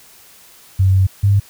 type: tone pair in turn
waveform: sine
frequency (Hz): 95 / 100.1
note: F#2 / G2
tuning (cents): +46 / +37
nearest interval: minor second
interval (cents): 91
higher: second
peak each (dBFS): -9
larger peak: neither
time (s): 0.79-1.07 / 1.23-1.4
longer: first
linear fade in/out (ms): 10
effects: white hiss -45 dBFS RMS until 1.49 s